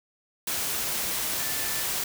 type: tone in noise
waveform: sine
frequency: 1760 Hz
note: A6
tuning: in tune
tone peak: -40 dBFS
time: 1.39-1.83 s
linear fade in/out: 5 ms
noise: white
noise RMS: -29 dBFS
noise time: 0.47-2.04 s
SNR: -14 dB
effects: none